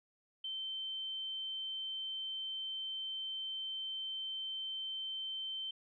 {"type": "tone", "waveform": "sine", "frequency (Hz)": 3100, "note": "G7", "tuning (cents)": -20, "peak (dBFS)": -38, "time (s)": [0.44, 5.71], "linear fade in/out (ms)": 5, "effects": []}